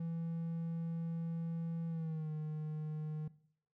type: tone with pitch glide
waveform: triangle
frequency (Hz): 166 to 153.99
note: E3 to D#3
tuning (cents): +12 to -18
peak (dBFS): -35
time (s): 0-3.28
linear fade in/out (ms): 5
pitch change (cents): -130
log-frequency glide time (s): 1.88-2.31
effects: noise-tail reverb RT60 0.6 s tail -18 dB re dry